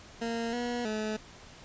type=tone with pitch steps; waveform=20% pulse; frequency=231.1 / 241.5 / 215.5 Hz; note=A#3 / B3 / A3; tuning=-15 / -39 / -36 cents; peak=-26 dBFS; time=0.21-1.17 s; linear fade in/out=10 ms; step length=320 ms; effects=pink hiss -51 dBFS RMS until 1.64 s + resampled to 16000 Hz